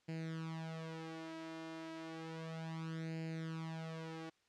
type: tone with flanger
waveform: sawtooth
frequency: 161.9 Hz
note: E3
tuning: 31 cents flat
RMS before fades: -45 dBFS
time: 0.08-4.3 s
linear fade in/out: 10 ms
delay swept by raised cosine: 0.42 to 3.32 ms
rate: 0.32 Hz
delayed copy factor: +0.8
effects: white hiss -75 dBFS RMS until 4.48 s + low-pass 5000 Hz 12 dB/octave